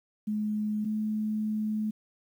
sine tone pair in turn, 212 / 214.7 Hz, G#3 / A3, +36 / -42 cents, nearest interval unison, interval 22 cents, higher second, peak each -27 dBFS, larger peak neither, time 0.27-0.85 / 0.85-1.91 s, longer second, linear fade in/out 10 ms, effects 10-bit

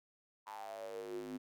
square tone with high-pass filter sweep, 51.91 Hz, G#1, in tune, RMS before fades -45 dBFS, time 0.46-1.38 s, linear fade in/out 20 ms, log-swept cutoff 970 to 260 Hz, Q 8.9, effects none

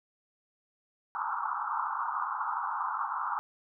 pink band-pass noise, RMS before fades -33 dBFS, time 1.15-3.39 s, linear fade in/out 0 ms, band 830 to 1400 Hz, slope 96 dB/octave, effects none

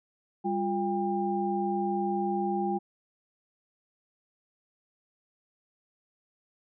sine tone cluster, 199.8 / 352 / 799 Hz, G3 / F4 / G5, +33 / +14 / +33 cents, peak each -31 / -31 / -30 dBFS, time 0.44-2.79 s, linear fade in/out 20 ms, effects none

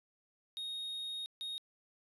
triangle tone bursts at uneven times, 3729 Hz, A#7, in tune, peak -37 dBFS, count 2, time 0.57-1.26 / 1.41-1.58 s, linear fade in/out 0 ms, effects resampled to 32000 Hz

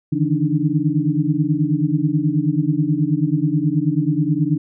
sine tone cluster, 145.3 / 154.6 / 163.9 / 286.8 / 307 Hz, D3 / D#3 / E3 / D4 / D#4, -18 / -11 / -10 / -41 / -23 cents, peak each -22 dBFS, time 0.12-4.58 s, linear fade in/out 10 ms, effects none

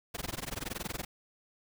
pink noise with amplitude modulation, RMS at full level -35 dBFS, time 0.14-1.05 s, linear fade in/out 10 ms, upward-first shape sine, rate 21.2 Hz, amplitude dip 100%, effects none

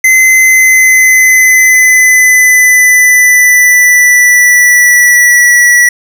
square tone with pitch glide, 2051 to 1943.7 Hz, C7 to B6, -35 to -28 cents, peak -3 dBFS, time 0.04-5.89 s, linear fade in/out 5 ms, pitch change -93 cents, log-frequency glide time 0.42-5.54 s, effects none

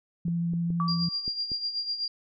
sine tone with vibrato, 170 Hz, F3, 46 cents flat, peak -25 dBFS, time 0.25-1.09 s, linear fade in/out 5 ms, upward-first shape sine, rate 12 Hz, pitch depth 8 cents each way
clicks, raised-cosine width 3 ms, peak -27 dBFS, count 5, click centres 0.282 / 0.536 / 0.704 / 1.279 / 1.518 s
sine tone with exponential decay, 1150 Hz, D6, 37 cents flat, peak -25 dBFS, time 0.8-1.26 s, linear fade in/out 1 ms, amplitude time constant 100 ms
sine tone with tremolo, 4781 Hz, D8, 30 cents sharp, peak -26 dBFS, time 0.88-2.08 s, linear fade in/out 2 ms, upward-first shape sine, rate 8 Hz, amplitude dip 65%
effects none

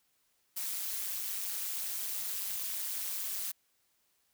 blue noise with amplitude modulation, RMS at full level -33 dBFS, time 0.56-3.52 s, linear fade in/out 10 ms, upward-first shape sine, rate 199 Hz, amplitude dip 85%, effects white hiss -74 dBFS RMS until 4.33 s

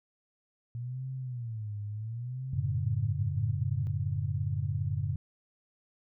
sine tone with vibrato, 116.54 Hz, A#2, in tune, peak -34 dBFS, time 0.75-3.87 s, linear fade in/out 0 ms, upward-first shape sine, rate 0.71 Hz, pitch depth 210 cents each way
sine chord, F# minor, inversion none, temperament equal with one note detuned, 92.5 / 110 / 141.91 Hz, F#2 / A2 / C#3, 0 / 0 / +41 cents, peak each -33 dBFS, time 2.53-5.16 s, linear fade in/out 5 ms
effects none

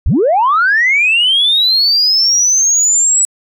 sine linear sweep, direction up, 34.65 to 7902 Hz, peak -7 dBFS, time 0.06-3.25 s, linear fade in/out 0 ms, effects tanh soft clip ceiling -4 dBFS

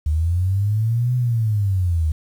sine linear two-way sweep, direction up then down, 73.8 to 126.1 to 75.6 Hz, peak -16 dBFS, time 0.06-2.12 s, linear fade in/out 5 ms, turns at 1.15 s, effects 8-bit

